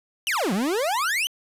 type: exponential two-way sweep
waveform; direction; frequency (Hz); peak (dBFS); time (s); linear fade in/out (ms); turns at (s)
40% pulse; down then up; 3136 to 175.6 to 3136; -21; 0.27-1.27; 0; 0.53
effects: resampled to 32000 Hz + 8-bit